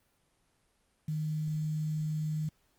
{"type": "tone with quantisation", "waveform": "sine", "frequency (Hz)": 154.4, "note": "D#3", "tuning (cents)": -13, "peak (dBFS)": -30, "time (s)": [1.08, 2.49], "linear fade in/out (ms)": 5, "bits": 9, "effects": ["pink hiss -72 dBFS RMS until 2.78 s", "Opus 24 kbps"]}